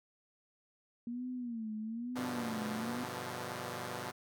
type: tone with vibrato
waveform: sine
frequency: 233.1 Hz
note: A#3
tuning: in tune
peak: -37 dBFS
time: 1.07-3.04 s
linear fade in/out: 2 ms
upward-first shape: sine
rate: 1.1 Hz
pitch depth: 140 cents each way
type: chord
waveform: 5% pulse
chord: G dominant seventh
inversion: none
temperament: equal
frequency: 98 / 123.47 / 146.83 / 174.61 Hz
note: G2 / B2 / D3 / F3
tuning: 0 / 0 / 0 / 0 cents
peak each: -35 / -31 / -36 / -34 dBFS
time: 2.15-4.12 s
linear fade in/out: 20 ms
effects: none